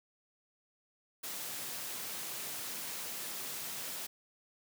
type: high-pass noise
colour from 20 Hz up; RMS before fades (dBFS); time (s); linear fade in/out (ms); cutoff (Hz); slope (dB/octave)
white; -41; 1.23-4.07; 10; 110; 48
effects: none